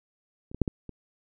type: clicks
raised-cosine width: 3 ms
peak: -30 / -23 / -8 / -15 / -26 dBFS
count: 5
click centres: 0.515 / 0.546 / 0.617 / 0.678 / 0.893 s
effects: none